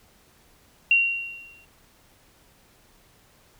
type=tone with exponential decay; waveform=sine; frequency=2753 Hz; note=F7; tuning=25 cents flat; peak=-13 dBFS; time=0.91-1.65 s; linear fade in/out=2 ms; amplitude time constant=160 ms; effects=pink hiss -58 dBFS RMS until 3.59 s